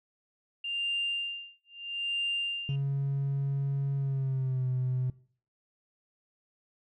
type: tone with tremolo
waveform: sine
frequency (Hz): 2794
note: F7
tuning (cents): 0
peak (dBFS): -27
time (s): 0.64-2.76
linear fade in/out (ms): 5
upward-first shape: sine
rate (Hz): 0.77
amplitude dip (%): 100
type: tone with pitch glide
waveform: triangle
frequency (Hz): 138.59 to 127.82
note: C#3 to C3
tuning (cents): 0 to -40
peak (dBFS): -24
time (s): 2.69-5.1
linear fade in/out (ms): 2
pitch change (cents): -140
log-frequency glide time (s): 3.96-4.68
effects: noise-tail reverb RT60 0.5 s tail -23 dB re dry + tanh soft clip ceiling -23 dBFS